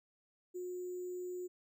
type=tone with sample-and-hold; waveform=sine; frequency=360.8 Hz; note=F#4; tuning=44 cents flat; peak=-39 dBFS; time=0.54-1.48 s; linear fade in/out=20 ms; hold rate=7350 Hz; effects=none